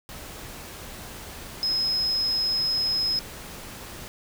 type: tone in noise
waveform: sine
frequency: 5120 Hz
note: D#8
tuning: 49 cents sharp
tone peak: -22 dBFS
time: 1.63-3.19 s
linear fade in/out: 0 ms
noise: pink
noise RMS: -40 dBFS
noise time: 0.09-4.08 s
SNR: +15 dB
effects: none